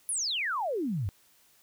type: exponential sweep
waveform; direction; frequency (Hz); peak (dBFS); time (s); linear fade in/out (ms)
sine; down; 11175 to 87.2; -28; 0.09-1.09; 0
effects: white hiss -63 dBFS RMS until 1.62 s